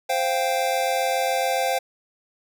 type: chord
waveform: square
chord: C suspended fourth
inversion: none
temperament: just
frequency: 523.3 / 697.7 / 784.9 Hz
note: C5 / F5 / G5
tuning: 0 / -2 / +2 cents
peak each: -26 dBFS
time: 0.09-1.79 s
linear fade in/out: 10 ms
effects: none